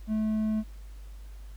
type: tone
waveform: triangle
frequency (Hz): 216.6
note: A3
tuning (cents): -27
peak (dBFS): -23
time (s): 0.07-0.64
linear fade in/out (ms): 50
effects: added 50 Hz sine -41 dBFS peak until 1.56 s + pink hiss -60 dBFS RMS until 1.56 s